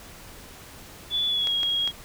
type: tone with pitch glide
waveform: sine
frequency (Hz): 3447 to 3289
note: A7 to G#7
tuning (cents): -36 to -18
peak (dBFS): -22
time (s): 1.1-1.92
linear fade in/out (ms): 50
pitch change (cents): -82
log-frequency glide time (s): 1.28-1.53
type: clicks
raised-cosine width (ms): 0.2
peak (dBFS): -15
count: 3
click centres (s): 1.472 / 1.632 / 1.876
effects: pink hiss -45 dBFS RMS until 2.04 s